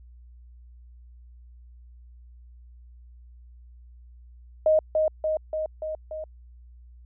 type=tone with echo; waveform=sine; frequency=624 Hz; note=D#5; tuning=5 cents sharp; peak=-16 dBFS; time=4.66-4.79 s; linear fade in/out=2 ms; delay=290 ms; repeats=5; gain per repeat=-3 dB; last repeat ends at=6.24 s; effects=added 60 Hz sine -46 dBFS peak until 7.05 s